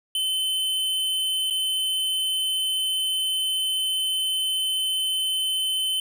square tone with dropouts, 3057 Hz, G7, 44 cents flat, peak -23 dBFS, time 0.15-6 s, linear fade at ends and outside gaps 2 ms, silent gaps 1.501-1.507 s, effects none

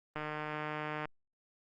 click train, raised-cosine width 0.5 ms, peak -23 dBFS, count 137, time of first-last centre 0.16-1.055 s, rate 152 Hz, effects Opus 24 kbps

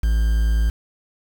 triangle tone with quantisation, 55 Hz, A1, in tune, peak -13 dBFS, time 0.03-0.7 s, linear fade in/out 5 ms, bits 6, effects none

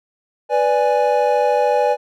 triangle chord, G# diminished, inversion first, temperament equal, 493.9 / 587.3 / 830.6 Hz, B4 / D5 / G#5, 0 / 0 / 0 cents, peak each -16 dBFS, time 0.49-1.97 s, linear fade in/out 50 ms, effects none

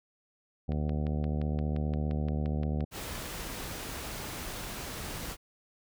harmonic tone, 75 Hz, D2, 37 cents sharp, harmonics 1 / 2 / 3 / 4 / 5 / 6 / 7 / 8 / 9 / 10, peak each -31 / -33 / -36 / -44 / -46 / -46 / -46 / -49 / -50 / -49 dBFS, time 0.68-2.85 s, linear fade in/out 10 ms
click train, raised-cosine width 0.3 ms, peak -30 dBFS, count 16, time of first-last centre 0.72-3.329 s, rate 5.75 Hz
pink noise, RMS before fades -39 dBFS, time 2.91-5.37 s, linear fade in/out 50 ms
effects none

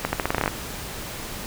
accelerating click train, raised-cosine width 0.5 ms, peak -6 dBFS, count 11, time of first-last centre 0.05-0.478 s, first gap 80 ms, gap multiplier 0.85, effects pink hiss -34 dBFS RMS until 1.46 s

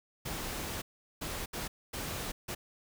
pink noise bursts at uneven times, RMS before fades -38 dBFS, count 5, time 0.25-0.82 / 1.21-1.46 / 1.53-1.68 / 1.93-2.32 / 2.48-2.55 s, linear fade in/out 10 ms, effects none

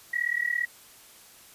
sine tone with amplitude modulation, 1921 Hz, B6, 48 cents flat, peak -21 dBFS, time 0.13-0.66 s, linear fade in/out 10 ms, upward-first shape sine, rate 37.7 Hz, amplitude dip 90%, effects white hiss -52 dBFS RMS until 1.54 s + resampled to 32000 Hz

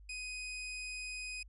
sawtooth tone, 2500 Hz, D#7, 8 cents sharp, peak -37 dBFS, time 0.09-1.43 s, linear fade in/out 5 ms, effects added 50 Hz sine -53 dBFS peak until 1.48 s + resampled to 24000 Hz

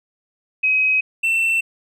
sine / triangle tone pair in turn, 2535 / 2686 Hz, D#7 / E7, +32 / +32 cents, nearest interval minor second, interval 100 cents, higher second, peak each -14 dBFS, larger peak neither, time 0.63-1.01 / 1.23-1.61 s, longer neither, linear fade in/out 10 ms, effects none

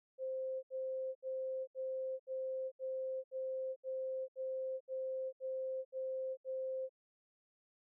sine tone bursts, 523.3 Hz, C5, in tune, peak -37 dBFS, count 13, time 0.18-6.894 s, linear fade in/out 50 ms, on 450 ms, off 72 ms, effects none

